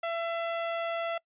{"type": "tone", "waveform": "sawtooth", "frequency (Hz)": 671, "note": "E5", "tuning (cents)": 31, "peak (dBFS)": -26, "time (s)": [0.03, 1.18], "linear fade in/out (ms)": 5, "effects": ["noise-tail reverb RT60 0.1 s tail -24 dB re dry", "resampled to 8000 Hz"]}